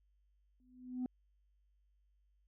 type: tone with exponential growth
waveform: sine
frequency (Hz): 251.7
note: B3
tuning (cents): +33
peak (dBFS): -31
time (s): 0.6-1.06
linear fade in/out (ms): 1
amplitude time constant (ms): 100
effects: tanh soft clip ceiling -33 dBFS + added 50 Hz sine -70 dBFS peak until 2.47 s